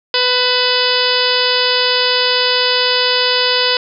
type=harmonic tone with a mistuned harmonic; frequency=497.8 Hz; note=B4; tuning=14 cents sharp; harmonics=1 / 2 / 3 / 4 / 5 / 6 / 7 / 8 / 9 / 10; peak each=-19 / -22 / -22 / -24 / -23 / -20 / -21 / -22 / -21 / -19 dBFS; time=0.14-3.77 s; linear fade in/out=2 ms; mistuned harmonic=5; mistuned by=+49 cents; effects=none